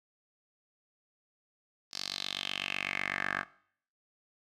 10% pulse tone with band-pass filter sweep, 48 Hz, G1, 36 cents flat, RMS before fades -36 dBFS, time 1.91-3.45 s, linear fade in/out 50 ms, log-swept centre 5000 to 1500 Hz, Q 4.2, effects noise-tail reverb RT60 0.6 s tail -20 dB re dry

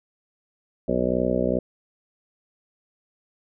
harmonic tone, 62.3 Hz, B1, 16 cents sharp, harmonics 1 / 2 / 3 / 4 / 5 / 6 / 7 / 8 / 9 / 10, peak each -34 / -36 / -28 / -27 / -36 / -28 / -33 / -28 / -27 / -30 dBFS, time 0.88-1.59 s, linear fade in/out 5 ms, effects none

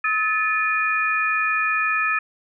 sine tone cluster, 1282 / 1747 / 2451 Hz, E6 / A6 / D#7, -49 / -13 / -27 cents, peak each -23 dBFS, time 0.04-2.19 s, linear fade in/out 5 ms, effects none

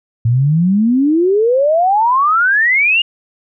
sine exponential sweep, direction up, 111.7 to 2887 Hz, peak -9 dBFS, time 0.25-3.02 s, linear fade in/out 5 ms, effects none

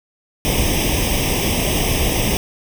pink noise with comb filter, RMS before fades -18 dBFS, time 0.45-2.37 s, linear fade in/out 0 ms, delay 0.35 ms, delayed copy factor +0.9, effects none

